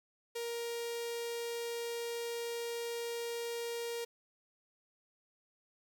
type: tone with notch filter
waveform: sawtooth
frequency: 469.2 Hz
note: A#4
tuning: 11 cents sharp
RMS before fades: -39 dBFS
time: 0.35-4.05 s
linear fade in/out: 10 ms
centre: 1200 Hz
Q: 0.94
effects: none